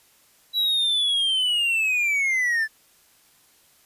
triangle linear sweep, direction down, 3936 to 1732 Hz, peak -18 dBFS, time 0.53-2.68 s, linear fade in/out 50 ms, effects white hiss -58 dBFS RMS until 3.85 s + resampled to 32000 Hz

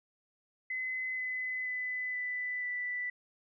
sine tone with pitch steps, 2033 / 2019 / 2005 / 1991.2 / 1977.4 Hz, B6 / B6 / B6 / B6 / B6, +50 / +38 / +26 / +14 / +2 cents, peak -33 dBFS, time 0.7-3.1 s, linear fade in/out 5 ms, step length 480 ms, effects none

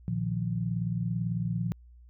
sine chord, Bb suspended fourth, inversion none, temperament equal with one note detuned, 116.54 / 154.4 / 174.61 Hz, Bb2 / Eb3 / F3, 0 / -13 / 0 cents, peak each -31 / -35 / -31 dBFS, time 0.08-1.72 s, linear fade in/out 0 ms, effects added 60 Hz sine -50 dBFS peak until 2.09 s

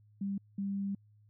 sine tone bursts at uneven times, 198 Hz, G3, 18 cents sharp, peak -32 dBFS, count 2, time 0.21-0.38 / 0.58-0.95 s, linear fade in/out 5 ms, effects added 105 Hz sine -60 dBFS peak until 1.29 s

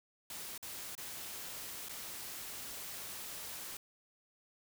white noise with dropouts, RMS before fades -45 dBFS, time 0.3-3.77 s, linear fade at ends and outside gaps 2 ms, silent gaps 0.578-0.627 / 0.952-0.978 / 1.886-1.893 s, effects none

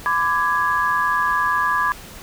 sine chord, G# diminished, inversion first, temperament equal with one note detuned, 1006.2 / 1174.7 / 1661.2 Hz, B5 / D6 / G#6, +32 / 0 / 0 cents, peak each -21 dBFS, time 0.06-1.92 s, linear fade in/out 0 ms, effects pink hiss -39 dBFS RMS until 2.22 s

